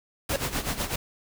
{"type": "noise with tremolo", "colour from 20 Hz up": "pink", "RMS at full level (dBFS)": -27, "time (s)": [0.29, 0.96], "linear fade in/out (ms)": 5, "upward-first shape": "sine", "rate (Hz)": 8, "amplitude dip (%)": 75}
{"type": "tone with exponential growth", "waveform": "square", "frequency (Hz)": 554.4, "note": "C#5", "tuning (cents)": 0, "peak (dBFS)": -21, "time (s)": [0.29, 0.36], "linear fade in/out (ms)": 2, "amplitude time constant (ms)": 15}
{"effects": []}